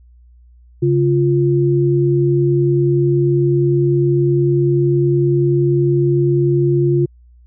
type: tone pair together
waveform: sine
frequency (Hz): 138.59 / 349.2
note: C#3 / F4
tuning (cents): 0 / 0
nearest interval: octave + major third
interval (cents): 1600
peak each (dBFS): -14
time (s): 0.82-7.06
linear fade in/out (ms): 10
effects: added 60 Hz sine -43 dBFS peak until 7.46 s

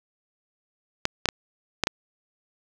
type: clicks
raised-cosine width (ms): 0.2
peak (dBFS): -4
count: 5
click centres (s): 1.054 / 1.257 / 1.288 / 1.837 / 1.871
effects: none

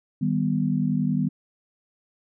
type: chord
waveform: sine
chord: Eb augmented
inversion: none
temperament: equal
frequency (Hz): 155.56 / 196 / 246.9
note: Eb3 / G3 / B3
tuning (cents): 0 / 0 / 0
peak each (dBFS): -25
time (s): 0.21-1.29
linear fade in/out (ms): 10
effects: none

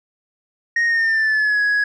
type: tone with pitch glide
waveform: sine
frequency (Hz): 1864.7 to 1670.9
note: A#6 to G#6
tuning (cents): 0 to +10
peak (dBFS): -12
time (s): 0.76-1.84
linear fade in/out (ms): 5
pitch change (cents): -190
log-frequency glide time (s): 0.86-1.61
effects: tanh soft clip ceiling -14 dBFS

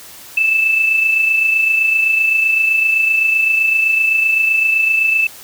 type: tone with amplitude modulation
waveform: sine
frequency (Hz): 2634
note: E7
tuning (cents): -2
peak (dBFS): -9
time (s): 0.37-5.27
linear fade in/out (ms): 5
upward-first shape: sine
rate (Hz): 27.8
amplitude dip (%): 45
effects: white hiss -37 dBFS RMS until 5.43 s

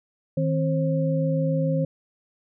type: tone cluster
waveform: sine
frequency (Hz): 158.1 / 265 / 533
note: D#3 / C4 / C5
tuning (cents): +28 / +22 / +32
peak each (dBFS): -22 / -29 / -26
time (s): 0.37-1.85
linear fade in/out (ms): 5
effects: none

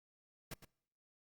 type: noise with echo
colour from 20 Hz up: pink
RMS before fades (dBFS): -45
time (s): 0.51-0.54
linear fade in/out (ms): 5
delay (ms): 110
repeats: 1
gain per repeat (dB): -11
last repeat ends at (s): 0.65
effects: noise-tail reverb RT60 0.8 s tail -26 dB re dry + Opus 48 kbps

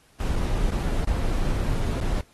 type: noise with dropouts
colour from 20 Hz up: brown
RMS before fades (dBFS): -24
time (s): 0.2-2.21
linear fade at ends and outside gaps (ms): 2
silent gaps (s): 0.357-0.361 / 0.706-0.718 / 1.047-1.072 / 2.004-2.01
effects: pink hiss -59 dBFS RMS until 2.33 s + AAC 32 kbps

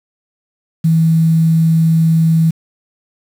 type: tone with quantisation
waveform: sine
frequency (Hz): 162.4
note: E3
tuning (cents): -26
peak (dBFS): -8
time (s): 0.84-2.51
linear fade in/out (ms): 10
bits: 6
effects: none

